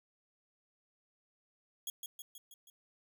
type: tone with echo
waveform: 10% pulse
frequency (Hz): 3322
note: G#7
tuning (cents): 0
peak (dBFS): -29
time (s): 1.87-1.9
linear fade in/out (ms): 2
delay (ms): 160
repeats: 5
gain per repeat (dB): -4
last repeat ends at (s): 2.7
effects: none